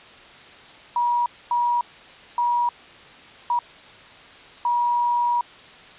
sine tone bursts at uneven times, 960 Hz, B5, 49 cents flat, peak -18 dBFS, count 5, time 0.96-1.26 / 1.51-1.81 / 2.38-2.69 / 3.5-3.59 / 4.65-5.41 s, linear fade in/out 2 ms, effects white hiss -45 dBFS RMS until 5.98 s + resampled to 8000 Hz

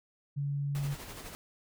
sine tone, 142 Hz, C#3, 42 cents sharp, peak -30 dBFS, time 0.36-0.95 s, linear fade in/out 20 ms
pink noise with tremolo, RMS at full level -43 dBFS, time 0.75-1.35 s, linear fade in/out 0 ms, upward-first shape sine, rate 12 Hz, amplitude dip 45%
effects none

